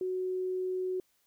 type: tone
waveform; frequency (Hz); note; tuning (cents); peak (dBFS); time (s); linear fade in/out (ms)
sine; 370; F#4; 0; -30; 0.01-1; 2
effects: white hiss -72 dBFS RMS until 1.26 s